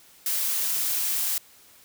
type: noise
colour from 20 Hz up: blue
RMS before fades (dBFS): -26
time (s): 0.26-1.38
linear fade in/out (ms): 2
effects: white hiss -54 dBFS RMS until 1.84 s